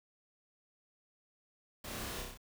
pink noise with echo, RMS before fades -45 dBFS, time 1.84-2.22 s, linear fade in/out 5 ms, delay 31 ms, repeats 5, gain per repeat -2 dB, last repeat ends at 2.375 s, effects none

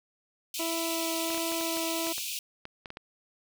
pink high-pass noise, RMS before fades -35 dBFS, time 0.54-2.39 s, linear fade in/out 2 ms, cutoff 2400 Hz, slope 96 dB/octave
20% pulse tone with vibrato, 329.6 Hz, E4, in tune, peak -26 dBFS, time 0.59-2.13 s, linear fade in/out 10 ms, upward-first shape triangle, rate 1.4 Hz, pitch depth 8 cents each way
clicks, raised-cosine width 0.3 ms, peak -24 dBFS, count 12, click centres 1.304 / 1.346 / 1.378 / 1.52 / 1.61 / 1.771 / 2.069 / 2.181 / 2.654 / 2.858 / 2.904 / 2.971 s
effects none

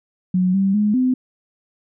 sine tone with pitch steps, 183.3 / 194.5 / 209.3 / 255.1 Hz, F#3 / G3 / G#3 / C4, -16 / -13 / +14 / -44 cents, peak -14 dBFS, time 0.34-1.14 s, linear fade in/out 5 ms, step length 200 ms, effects none

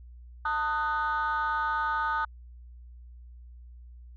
sine chord, D# diminished, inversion second, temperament just, 896 / 1244.5 / 1493.4 Hz, A5 / D#6 / F#6, +31 / 0 / +16 cents, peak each -29 / -28 / -30 dBFS, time 0.45-2.25 s, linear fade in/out 5 ms, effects tanh soft clip ceiling -21 dBFS + added 60 Hz sine -45 dBFS peak until 4.16 s

